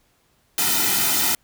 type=noise with comb filter; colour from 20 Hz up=white; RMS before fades=-20 dBFS; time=0.58-1.35 s; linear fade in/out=2 ms; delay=1.8 ms; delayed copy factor=-0.85; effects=pink hiss -63 dBFS RMS until 1.43 s